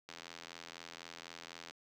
click train, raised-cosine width 0.2 ms, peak -29 dBFS, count 137, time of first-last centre 0.09-1.709 s, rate 84 Hz, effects high-pass 150 Hz 12 dB/octave + 11-bit

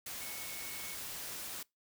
sine tone in noise, 2205 Hz, C#7, 10 cents flat, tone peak -49 dBFS, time 0.21-0.95 s, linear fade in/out 5 ms, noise white, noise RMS -43 dBFS, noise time 0.06-1.63 s, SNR -9 dB, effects noise-tail reverb RT60 0.2 s tail -24 dB re dry

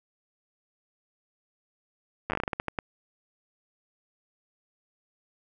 slowing click train, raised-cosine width 0.5 ms, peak -13 dBFS, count 13, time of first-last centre 2.3-2.788 s, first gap 9 ms, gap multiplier 1.25, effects none

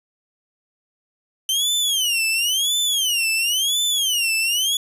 sawtooth tone with vibrato, 3052 Hz, G7, 47 cents flat, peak -15 dBFS, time 1.49-4.77 s, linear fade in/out 2 ms, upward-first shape sine, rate 0.96 Hz, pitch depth 250 cents each way, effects resampled to 32000 Hz + 9-bit

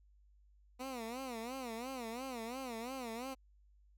15% pulse tone with vibrato, 244.8 Hz, B3, 15 cents flat, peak -35 dBFS, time 0.79-3.35 s, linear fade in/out 20 ms, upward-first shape sine, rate 2.9 Hz, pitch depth 160 cents each way, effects added 50 Hz sine -63 dBFS peak until 3.97 s

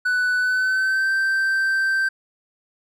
triangle tone with pitch glide, 1490 to 1561.4 Hz, F#6 to G6, +12 to -7 cents, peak -16 dBFS, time 0.05-2.09 s, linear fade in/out 10 ms, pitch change +81 cents, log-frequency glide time 0.37-1.11 s, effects none

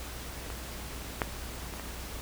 clicks, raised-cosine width 0.5 ms, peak -24 / -11 / -27 / -24 dBFS, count 4, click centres 0.502 / 1.218 / 1.738 / 1.797 s, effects added 60 Hz sine -42 dBFS peak until 2.21 s + pink hiss -42 dBFS RMS until 2.21 s

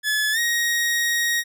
sawtooth tone with pitch glide, 1715 to 1881.1 Hz, A6 to A#6, -45 to +15 cents, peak -16 dBFS, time 0.03-1.44 s, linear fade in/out 50 ms, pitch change +160 cents, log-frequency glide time 0.32-0.39 s, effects none

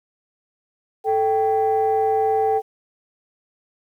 sine tone pair together, 438.9 / 782 Hz, A4 / G5, -4 / -4 cents, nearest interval minor seventh, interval 1000 cents, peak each -18 dBFS, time 1.04-2.62 s, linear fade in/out 50 ms, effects tanh soft clip ceiling -11 dBFS + 9-bit

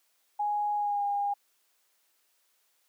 sine tone with pitch glide, 830 to 810.6 Hz, G#5 to G#5, -1 to -42 cents, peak -26 dBFS, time 0.39-1.34 s, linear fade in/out 10 ms, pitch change -41 cents, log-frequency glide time 0.76-1.04 s, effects white hiss -71 dBFS RMS until 2.88 s + high-pass 400 Hz 12 dB/octave

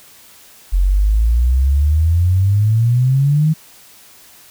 sine exponential sweep, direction up, 43.78 to 160 Hz, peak -10 dBFS, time 0.72-3.54 s, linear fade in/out 20 ms, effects white hiss -44 dBFS RMS until 4.5 s

